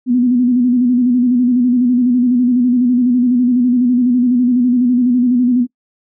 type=tone with vibrato; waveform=sine; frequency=246.9 Hz; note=B3; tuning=in tune; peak=-9 dBFS; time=0.06-5.67 s; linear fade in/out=50 ms; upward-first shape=square; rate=12 Hz; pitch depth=47 cents each way; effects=noise-tail reverb RT60 0.1 s tail -19 dB re dry